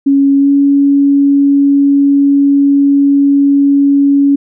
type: tone with pitch glide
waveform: sine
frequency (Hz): 277.2 to 280.7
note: C#4 to C#4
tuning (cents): 0 to +22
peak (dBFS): -5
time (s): 0.06-4.36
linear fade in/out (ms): 10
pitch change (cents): +22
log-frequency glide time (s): 0.38-0.49
effects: none